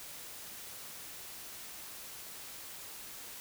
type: silence
effects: white hiss -47 dBFS RMS until 3.4 s